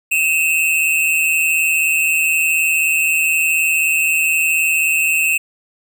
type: tone pair together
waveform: square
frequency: 2552 / 2711 Hz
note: D#7 / E7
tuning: +43 / +48 cents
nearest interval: minor second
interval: 105 cents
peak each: -17 / -17 dBFS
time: 0.11-5.38 s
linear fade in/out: 10 ms
effects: none